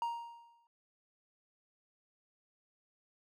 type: tone with exponential decay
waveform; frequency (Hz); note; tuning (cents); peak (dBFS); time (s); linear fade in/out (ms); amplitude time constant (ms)
triangle; 936; A#5; +7; -29; 0.02-0.67; 1; 140
effects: none